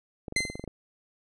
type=clicks; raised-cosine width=2 ms; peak=-23 dBFS; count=10; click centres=0.282 / 0.324 / 0.363 / 0.405 / 0.452 / 0.5 / 0.555 / 0.596 / 0.64 / 0.677 s
type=tone with exponential decay; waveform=sawtooth; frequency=2069 Hz; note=C7; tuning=20 cents flat; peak=-18 dBFS; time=0.36-0.65 s; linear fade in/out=5 ms; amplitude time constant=62 ms
effects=resampled to 24000 Hz